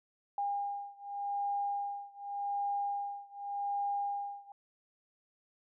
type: beating tone pair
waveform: sine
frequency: 807 / 807.86 Hz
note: G#5 / G#5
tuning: -50 / -48 cents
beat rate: 0.86 Hz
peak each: -36 / -37 dBFS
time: 0.38-4.52 s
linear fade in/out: 2 ms
effects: none